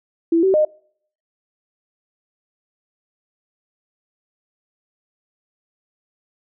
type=tone with pitch steps; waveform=sine; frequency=332.8 / 381.9 / 612 Hz; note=E4 / G4 / D#5; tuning=+17 / -45 / -29 cents; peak=-12 dBFS; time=0.32-0.65 s; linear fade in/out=5 ms; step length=110 ms; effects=noise-tail reverb RT60 0.6 s tail -25 dB re dry